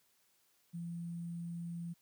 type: tone with sample-and-hold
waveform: sine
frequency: 170.3 Hz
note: F3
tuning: 43 cents flat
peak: -39 dBFS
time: 0.73-1.94 s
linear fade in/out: 20 ms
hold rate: 8820 Hz
effects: white hiss -73 dBFS RMS until 2.01 s + high-pass 80 Hz 12 dB/octave